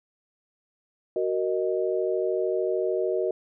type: chord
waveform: sine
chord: D# minor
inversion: first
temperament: just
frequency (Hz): 373.4 / 466.7 / 622.3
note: F#4 / A#4 / D#5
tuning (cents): +16 / +2 / 0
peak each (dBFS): -26 / -28 / -29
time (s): 1.16-3.31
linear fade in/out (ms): 2
effects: none